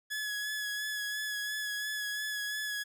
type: tone with vibrato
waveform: sawtooth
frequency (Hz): 1693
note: G#6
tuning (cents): +33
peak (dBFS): -30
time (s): 0.1-2.84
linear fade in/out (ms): 20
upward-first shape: sine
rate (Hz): 2.9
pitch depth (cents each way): 24
effects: none